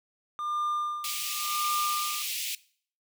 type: tone with tremolo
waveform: triangle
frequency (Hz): 1200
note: D6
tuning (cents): +37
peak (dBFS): -25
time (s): 0.39-2.22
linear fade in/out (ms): 0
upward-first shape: sine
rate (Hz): 0.91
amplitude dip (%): 90
type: high-pass noise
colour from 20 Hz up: pink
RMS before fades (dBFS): -33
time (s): 1.04-2.55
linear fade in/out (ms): 2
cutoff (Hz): 2300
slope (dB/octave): 48
effects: noise-tail reverb RT60 0.5 s tail -20 dB re dry